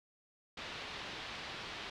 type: low-pass noise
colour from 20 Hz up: white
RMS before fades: -45 dBFS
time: 0.57-1.9 s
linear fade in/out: 5 ms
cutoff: 4000 Hz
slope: 24 dB/octave
effects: none